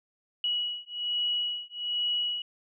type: beating tone pair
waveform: sine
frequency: 2921 / 2922.2 Hz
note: F#7 / F#7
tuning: -23 / -22 cents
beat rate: 1.2 Hz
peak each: -31 dBFS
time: 0.44-2.42 s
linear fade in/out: 2 ms
effects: none